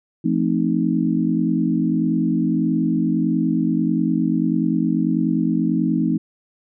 sine chord, F dominant seventh, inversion none, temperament equal with one note detuned, 170.72 / 220 / 261.6 / 311.1 Hz, F3 / A3 / C4 / Eb4, -39 / 0 / 0 / 0 cents, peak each -22 dBFS, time 0.24-6.18 s, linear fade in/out 10 ms, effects none

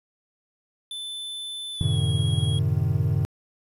square tone with pitch glide, 3520 to 3303 Hz, A7 to G#7, 0 to -10 cents, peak -32 dBFS, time 0.91-2.59 s, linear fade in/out 2 ms, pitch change -110 cents, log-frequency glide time 1.73-2 s
triangle chord, F# diminished seventh, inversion none, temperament equal with one note detuned, 92.5 / 110 / 130.81 / 153.51 Hz, F#2 / A2 / C3 / Eb3, 0 / 0 / 0 / -23 cents, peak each -24 dBFS, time 1.81-3.25 s, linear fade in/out 0 ms
effects resampled to 32000 Hz + 9-bit

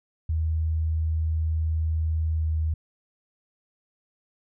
sine tone with pitch glide, 79.7 to 78.97 Hz, D#2 to D#2, +42 to +26 cents, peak -22 dBFS, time 0.29-2.74 s, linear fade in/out 5 ms, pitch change -16 cents, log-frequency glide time 2.36-2.44 s, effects none

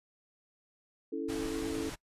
sine chord, A major, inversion first, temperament equal with one note detuned, 280.1 / 329.6 / 440 Hz, C#4 / E4 / A4, +18 / 0 / 0 cents, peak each -37 dBFS, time 1.12-1.9 s, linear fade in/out 10 ms
pink low-pass noise, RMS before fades -42 dBFS, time 1.28-1.96 s, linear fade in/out 20 ms, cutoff 11000 Hz, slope 24 dB/octave
effects noise-tail reverb RT60 0.1 s tail -22 dB re dry + resampled to 32000 Hz

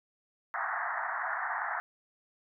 white band-pass noise, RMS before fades -34 dBFS, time 0.54-1.8 s, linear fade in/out 0 ms, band 670 to 1900 Hz, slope 96 dB/octave, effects none

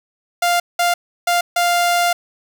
sawtooth tone bursts at uneven times, 698.5 Hz, F5, in tune, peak -10 dBFS, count 4, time 0.42-0.6 / 0.79-0.94 / 1.27-1.41 / 1.56-2.13 s, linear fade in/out 5 ms, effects none

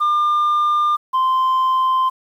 sine tone pair in turn, 1200 / 1040.1 Hz, D6 / C6, +37 / -11 cents, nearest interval major second, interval 248 cents, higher first, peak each -11 dBFS, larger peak neither, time 0-0.97 / 1.13-2.1 s, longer neither, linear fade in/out 20 ms, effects tanh soft clip ceiling -13 dBFS + 8-bit

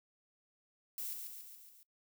violet noise with echo, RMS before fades -41 dBFS, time 0.98-1.13 s, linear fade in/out 0 ms, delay 140 ms, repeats 5, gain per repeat -4 dB, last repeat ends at 1.83 s, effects noise-tail reverb RT60 0.1 s tail -22 dB re dry

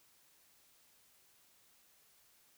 silence, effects white hiss -68 dBFS RMS until 2.57 s

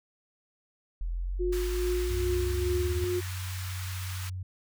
sine exponential sweep, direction up, 41.2 to 77.78 Hz, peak -29 dBFS, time 1.01-3.04 s, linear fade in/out 0 ms
sine tone with tremolo, 358.3 Hz, F4, 44 cents sharp, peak -26 dBFS, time 1.39-3.21 s, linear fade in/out 20 ms, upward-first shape triangle, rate 2.4 Hz, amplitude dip 50%
pink high-pass noise, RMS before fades -42 dBFS, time 1.52-4.3 s, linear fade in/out 10 ms, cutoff 1100 Hz, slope 24 dB/octave
sine tone, 92.5 Hz, F#2, in tune, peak -33 dBFS, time 2.1-4.43 s, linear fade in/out 5 ms
effects none

